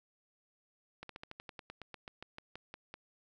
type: slowing click train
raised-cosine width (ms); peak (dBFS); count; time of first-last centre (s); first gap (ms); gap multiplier
0.3; -29; 17; 1.03-2.94; 63; 1.08
effects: none